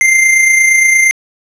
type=tone with amplitude modulation; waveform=square; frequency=2093 Hz; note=C7; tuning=in tune; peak=-5 dBFS; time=0.01-1.11 s; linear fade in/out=0 ms; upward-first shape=sine; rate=28.6 Hz; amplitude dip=40%; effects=low-pass 11000 Hz 12 dB/octave

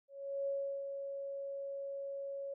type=tone with ADSR envelope; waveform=sine; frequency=554.4 Hz; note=C#5; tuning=in tune; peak=-33 dBFS; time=0.08-2.54 s; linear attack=390 ms; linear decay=360 ms; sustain=-6 dB; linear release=6 ms; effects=none

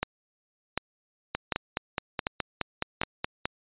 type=two click trains; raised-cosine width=0.3 ms; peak=-11 / -10 dBFS; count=11 / 5; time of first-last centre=1.35-3.455 / 0.03-3.015 s; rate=4.75 / 1.34 Hz; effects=resampled to 8000 Hz

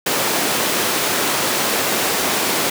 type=high-pass noise; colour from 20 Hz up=pink; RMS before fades=-19 dBFS; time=0.06-2.7 s; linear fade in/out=5 ms; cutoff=280 Hz; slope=12 dB/octave; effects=none

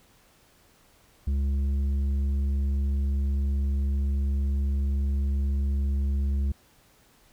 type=tone with tanh clipping; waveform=sine; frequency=69.3 Hz; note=C#2; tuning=in tune; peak=-24 dBFS; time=1.27-6.52 s; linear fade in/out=5 ms; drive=7 dB; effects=pink hiss -60 dBFS RMS until 7.32 s

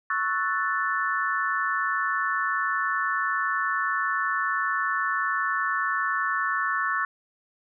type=chord; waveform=sine; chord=F# minor seventh; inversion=second; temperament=equal; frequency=1108.7 / 1318.5 / 1480 / 1760 Hz; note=C#6 / E6 / F#6 / A6; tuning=0 / 0 / 0 / 0 cents; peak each=-28 / -30 / -30 / -28 dBFS; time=0.1-7.05 s; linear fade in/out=2 ms; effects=none

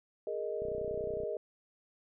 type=chord; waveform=sine; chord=Ab suspended second; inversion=none; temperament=equal; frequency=415.3 / 466.2 / 622.3 Hz; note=Ab4 / Bb4 / Eb5; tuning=0 / 0 / 0 cents; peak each=-38 dBFS; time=0.27-1.37 s; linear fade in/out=2 ms
type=click train; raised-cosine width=3 ms; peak=-33 dBFS; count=20; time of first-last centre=0.62-1.235 s; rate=30.9 Hz
effects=none

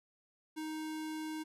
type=tone; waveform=square; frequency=312.2 Hz; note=D#4; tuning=6 cents sharp; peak=-39 dBFS; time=0.56-1.44 s; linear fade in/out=20 ms; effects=resampled to 32000 Hz

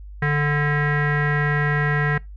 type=tone with low-pass filter; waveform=square; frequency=146.83 Hz; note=D3; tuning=in tune; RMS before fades=-20 dBFS; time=0.22-2.18 s; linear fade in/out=5 ms; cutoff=1800 Hz; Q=9.2; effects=noise-tail reverb RT60 0.2 s tail -23 dB re dry + added 50 Hz sine -35 dBFS peak until 2.36 s

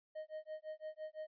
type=tone with tremolo; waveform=triangle; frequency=622 Hz; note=D#5; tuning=1 cent flat; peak=-39 dBFS; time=0.15-1.27 s; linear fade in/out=10 ms; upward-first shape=sine; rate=5.9 Hz; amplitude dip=100%; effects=resampled to 11025 Hz

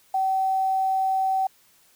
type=tone with quantisation; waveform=sine; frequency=765 Hz; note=G5; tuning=42 cents flat; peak=-20 dBFS; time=0.14-1.47 s; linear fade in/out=5 ms; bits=8; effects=white hiss -59 dBFS RMS until 1.95 s

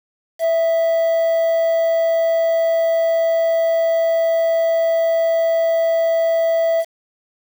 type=tone with quantisation; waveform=triangle; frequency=659.3 Hz; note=E5; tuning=in tune; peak=-12 dBFS; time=0.39-6.85 s; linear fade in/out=50 ms; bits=6; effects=none

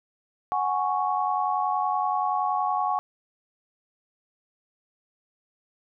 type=chord; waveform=sine; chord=F# suspended second; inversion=none; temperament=equal; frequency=740 / 830.6 / 1108.7 Hz; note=F#5 / G#5 / C#6; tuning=0 / 0 / 0 cents; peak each=-27 dBFS; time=0.52-2.99 s; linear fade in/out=0 ms; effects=none

